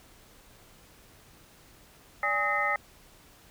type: tone cluster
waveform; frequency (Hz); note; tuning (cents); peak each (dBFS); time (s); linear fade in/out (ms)
sine; 582 / 821 / 1266 / 1842 / 2049; D5 / G#5 / D#6 / A#6 / C7; -16 / -20 / +30 / -21 / -37; -35 / -32 / -30 / -31 / -30; 2.23-2.76; 2
effects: pink hiss -56 dBFS RMS until 3.5 s